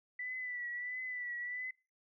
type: tone with vibrato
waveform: sine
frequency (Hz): 1975.5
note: B6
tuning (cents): 0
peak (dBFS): -38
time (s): 0.19-1.71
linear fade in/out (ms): 5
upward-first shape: triangle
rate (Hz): 1.5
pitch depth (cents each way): 50
effects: noise-tail reverb RT60 0.3 s tail -22 dB re dry